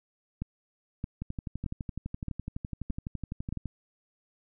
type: two click trains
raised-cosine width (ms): 5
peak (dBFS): -20 / -22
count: 6 / 30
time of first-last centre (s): 0.42-3.526 / 1.22-3.657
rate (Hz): 1.61 / 11.9
effects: none